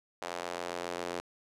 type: tone with high-pass filter sweep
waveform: sawtooth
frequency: 87.31 Hz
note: F2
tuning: in tune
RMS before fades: -38 dBFS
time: 0.22-1.2 s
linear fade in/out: 0 ms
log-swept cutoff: 630 to 420 Hz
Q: 1.3
effects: low-pass 9000 Hz 12 dB/octave